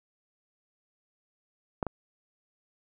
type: clicks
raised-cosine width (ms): 1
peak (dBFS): -14 / -18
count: 2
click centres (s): 1.828 / 1.867
effects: none